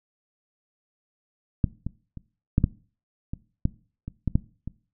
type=clicks; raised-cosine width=5 ms; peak=-7 / -17 / -25 / -6 / -6 / -18 / -9 / -21 / -12 / -7 / -20 dBFS; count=11; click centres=1.642 / 1.866 / 2.173 / 2.581 / 2.641 / 3.335 / 3.654 / 4.08 / 4.277 / 4.355 / 4.676 s; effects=noise-tail reverb RT60 0.4 s tail -20 dB re dry